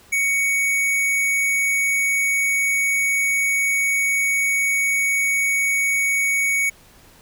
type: tone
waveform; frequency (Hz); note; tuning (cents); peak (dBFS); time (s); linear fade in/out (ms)
square; 2234; C#7; +13; -18; 0.12-6.7; 10
effects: pink hiss -50 dBFS RMS until 7.21 s